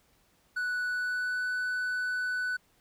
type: tone with pitch glide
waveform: triangle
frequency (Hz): 1480 to 1493.7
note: F#6 to F#6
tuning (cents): 0 to +16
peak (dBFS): -27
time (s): 0.56-2.57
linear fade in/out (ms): 10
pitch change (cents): +16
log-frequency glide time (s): 0.86-1.48
effects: pink hiss -67 dBFS RMS until 2.8 s